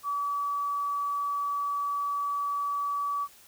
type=tone; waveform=sine; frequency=1145 Hz; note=D6; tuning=44 cents flat; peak=-27 dBFS; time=0.03-3.28 s; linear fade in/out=50 ms; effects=white hiss -55 dBFS RMS until 3.47 s